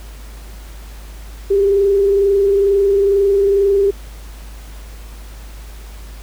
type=tone with frequency modulation; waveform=sine; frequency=397.3 Hz; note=G4; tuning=23 cents sharp; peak=-10 dBFS; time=1.5-3.91 s; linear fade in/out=10 ms; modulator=22.2 Hz; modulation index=0.38; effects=added 52 Hz sine -31 dBFS peak until 6.22 s + pink hiss -42 dBFS RMS until 6.22 s